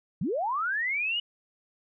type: linear sweep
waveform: sine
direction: up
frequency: 133.2 to 2960 Hz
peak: -26 dBFS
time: 0.21-1.2 s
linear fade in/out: 5 ms
effects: none